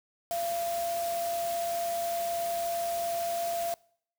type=tone in noise; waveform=sine; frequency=684 Hz; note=F5; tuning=36 cents flat; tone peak=-29 dBFS; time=0.31-3.74 s; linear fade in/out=0 ms; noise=white; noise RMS=-40 dBFS; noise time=0.31-3.74 s; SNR=+8 dB; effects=noise-tail reverb RT60 0.6 s tail -24 dB re dry